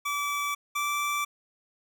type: tone pair in turn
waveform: 25% pulse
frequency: 1154 / 1166.1 Hz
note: D6 / D6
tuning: -31 / -13 cents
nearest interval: unison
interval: 18 cents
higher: second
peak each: -24 / -23 dBFS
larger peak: second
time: 0.05-0.55 / 0.75-1.25 s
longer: neither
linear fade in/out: 10 ms
effects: none